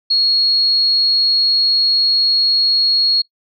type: tone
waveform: sine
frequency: 4311 Hz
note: C#8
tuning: 49 cents flat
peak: -11 dBFS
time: 0.1-3.22 s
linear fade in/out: 10 ms
effects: noise-tail reverb RT60 0.1 s tail -20 dB re dry